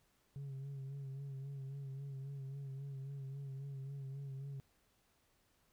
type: tone with vibrato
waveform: sine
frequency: 137.1 Hz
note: C#3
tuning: 19 cents flat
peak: -40 dBFS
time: 0.36-4.6 s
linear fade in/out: 0 ms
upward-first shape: sine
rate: 3.7 Hz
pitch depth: 42 cents each way
effects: tanh soft clip ceiling -42 dBFS + pink hiss -75 dBFS RMS until 5.72 s